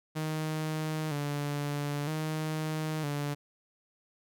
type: tone with vibrato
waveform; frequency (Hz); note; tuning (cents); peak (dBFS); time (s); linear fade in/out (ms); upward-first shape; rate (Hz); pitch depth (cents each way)
sawtooth; 150.4; D3; +42; -27; 0.15-3.35; 20; square; 0.52; 64
effects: none